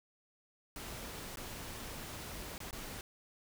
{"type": "noise with dropouts", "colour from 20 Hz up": "pink", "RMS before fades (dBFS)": -45, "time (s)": [0.76, 3.01], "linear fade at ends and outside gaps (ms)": 1, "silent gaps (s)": [[1.358, 1.371], [2.58, 2.603], [2.709, 2.728]], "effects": []}